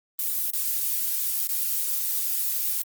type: noise with dropouts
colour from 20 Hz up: violet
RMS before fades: -26 dBFS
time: 0.19-2.82 s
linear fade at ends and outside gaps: 2 ms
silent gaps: 0.506-0.533 / 1.473-1.489 s
effects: Opus 24 kbps